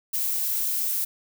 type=noise; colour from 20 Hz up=violet; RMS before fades=-26 dBFS; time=0.13-1.05 s; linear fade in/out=10 ms; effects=none